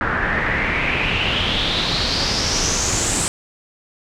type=noise with low-pass filter sweep; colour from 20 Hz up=pink; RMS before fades=-20 dBFS; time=0.01-3.28 s; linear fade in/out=0 ms; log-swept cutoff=1500 to 8300 Hz; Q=5.1; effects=none